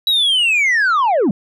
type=linear sweep; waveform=sine; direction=down; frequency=3927 to 168.8 Hz; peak=-9 dBFS; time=0.07-1.31 s; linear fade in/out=2 ms; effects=tanh soft clip ceiling -11 dBFS